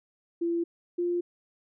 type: tone pair in turn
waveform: sine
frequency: 339.4 / 349.7 Hz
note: F4 / F4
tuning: -49 / +2 cents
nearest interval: minor second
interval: 51 cents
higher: second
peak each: -25 dBFS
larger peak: neither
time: 0.41-0.64 / 0.98-1.21 s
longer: neither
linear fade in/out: 10 ms
effects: none